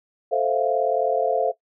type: chord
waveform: sine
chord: F major seventh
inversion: first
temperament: equal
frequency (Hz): 440 / 523.3 / 659.3 / 698.5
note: A4 / C5 / E5 / F5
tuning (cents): 0 / 0 / 0 / 0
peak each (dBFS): -24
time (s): 0.31-1.52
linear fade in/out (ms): 20
effects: noise-tail reverb RT60 0.1 s tail -17 dB re dry